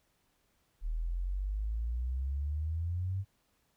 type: exponential sweep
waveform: sine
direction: up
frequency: 38.12 to 98.7 Hz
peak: -31 dBFS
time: 0.81-3.25 s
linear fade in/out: 50 ms
effects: pink hiss -74 dBFS RMS until 3.76 s